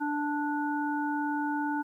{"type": "harmonic tone", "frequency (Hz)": 293.7, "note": "D4", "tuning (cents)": 0, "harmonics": [1, 3, 5], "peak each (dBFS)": [-30, -32, -36], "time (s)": [0, 1.83], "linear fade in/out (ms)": 20, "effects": ["11-bit"]}